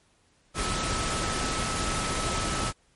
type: tone in noise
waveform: sine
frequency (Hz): 1300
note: E6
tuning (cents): -24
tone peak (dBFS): -34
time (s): 0.54-2.73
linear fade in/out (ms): 50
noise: pink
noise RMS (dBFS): -29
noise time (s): 0.54-2.73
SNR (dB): -8
effects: pink hiss -65 dBFS RMS until 2.95 s + MP3 48 kbps